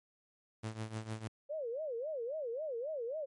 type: tone with tremolo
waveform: sawtooth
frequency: 110 Hz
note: A2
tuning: in tune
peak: -32 dBFS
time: 0.63-1.28 s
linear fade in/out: 10 ms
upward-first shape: triangle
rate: 6.6 Hz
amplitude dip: 85%
type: tone with vibrato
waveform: sine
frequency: 539 Hz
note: C#5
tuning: 49 cents flat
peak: -36 dBFS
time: 1.49-3.26 s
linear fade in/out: 20 ms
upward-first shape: sine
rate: 3.7 Hz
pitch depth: 290 cents each way
effects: MP3 48 kbps